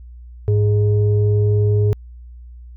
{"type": "tone pair together", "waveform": "sine", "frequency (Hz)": [104.1, 415.6], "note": ["G#2", "G#4"], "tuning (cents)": [5, 1], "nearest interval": "2 octaves", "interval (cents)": 2396, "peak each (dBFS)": [-12, -20], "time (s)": [0.48, 1.93], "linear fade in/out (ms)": 0, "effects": ["tanh soft clip ceiling -6 dBFS", "added 60 Hz sine -35 dBFS peak until 2.76 s"]}